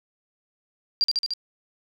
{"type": "tone with echo", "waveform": "sine", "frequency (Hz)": 4744, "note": "D8", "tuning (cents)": 17, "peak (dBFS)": -17, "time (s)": [1.01, 1.04], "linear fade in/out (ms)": 0, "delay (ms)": 74, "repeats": 4, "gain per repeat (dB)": -2, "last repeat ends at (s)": 1.336, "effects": []}